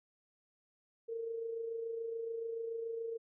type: tone with amplitude modulation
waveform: sine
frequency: 457.4 Hz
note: A#4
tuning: 33 cents flat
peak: -35 dBFS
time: 1.08-3.18 s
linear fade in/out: 20 ms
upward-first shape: sine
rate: 27 Hz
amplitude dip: 45%
effects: none